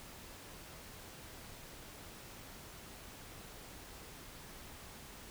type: silence
effects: pink hiss -52 dBFS RMS until 5.3 s